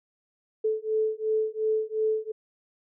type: beating tone pair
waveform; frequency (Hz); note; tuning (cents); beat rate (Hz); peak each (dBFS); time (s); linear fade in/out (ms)
sine; 434.5 / 437.3; A4 / A4; -22 / -11; 2.8; -27; 0.64-2.32; 10
effects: none